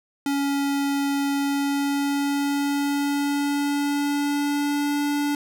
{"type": "tone with pitch glide", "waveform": "square", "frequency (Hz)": [280.4, 289.6], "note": ["C#4", "D4"], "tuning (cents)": [20, -24], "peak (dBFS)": -22, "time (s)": [0.26, 5.35], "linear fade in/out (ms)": 2, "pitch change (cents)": 56, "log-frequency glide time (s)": [1.34, 5.03], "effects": []}